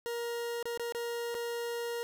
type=tone with dropouts; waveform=40% pulse; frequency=471.3 Hz; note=A#4; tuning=19 cents sharp; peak=-33 dBFS; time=0.06-2.03 s; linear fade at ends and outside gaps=0 ms; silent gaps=0.627-0.655 / 0.775-0.796 / 0.923-0.948 / 1.344-1.35 s; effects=none